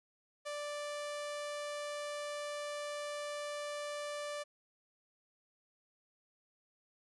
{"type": "tone", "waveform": "sawtooth", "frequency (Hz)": 587, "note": "D5", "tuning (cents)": -1, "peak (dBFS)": -35, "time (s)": [0.45, 4.44], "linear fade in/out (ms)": 20, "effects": ["resampled to 24000 Hz"]}